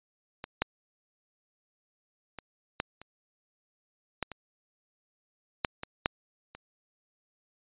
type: clicks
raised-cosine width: 0.3 ms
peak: -21 / -9 / -24 / -12 / -30 / -14 / -24 / -9 / -20 / -7 / -28 dBFS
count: 11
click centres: 0.441 / 0.62 / 2.387 / 2.801 / 3.016 / 4.227 / 4.317 / 5.648 / 5.834 / 6.059 / 6.55 s
effects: resampled to 8000 Hz